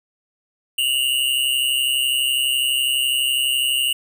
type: tone pair together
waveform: square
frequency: 2794 / 2926 Hz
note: F7 / F#7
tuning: 0 / -20 cents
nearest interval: minor second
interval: 80 cents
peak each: -21 dBFS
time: 0.78-3.93 s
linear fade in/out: 5 ms
effects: none